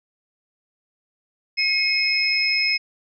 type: tone cluster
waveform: sine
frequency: 2169 / 2525 / 5140 Hz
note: C#7 / D#7 / E8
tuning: -38 / +25 / -45 cents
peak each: -22 / -25 / -21 dBFS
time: 1.57-2.78 s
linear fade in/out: 20 ms
effects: none